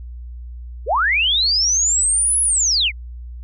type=linear two-way sweep; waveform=sine; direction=up then down; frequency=364.1 to 10548 to 1970 Hz; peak=-14 dBFS; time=0.86-2.92 s; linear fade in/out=50 ms; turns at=2.41 s; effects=added 60 Hz sine -30 dBFS peak until 3.43 s